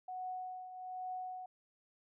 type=tone with tremolo; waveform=sine; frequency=739 Hz; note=F#5; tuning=2 cents flat; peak=-38 dBFS; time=0.08-1.46 s; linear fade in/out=5 ms; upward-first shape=triangle; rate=1.2 Hz; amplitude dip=65%; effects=none